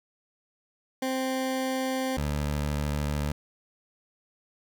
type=tone pair in turn; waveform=20% pulse; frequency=261.6 / 73.41 Hz; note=C4 / D2; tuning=0 / 0 cents; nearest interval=octave + minor seventh; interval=2200 cents; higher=first; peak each=-22 dBFS; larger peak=neither; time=1.02-2.17 / 2.17-3.32 s; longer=neither; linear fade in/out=5 ms; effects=none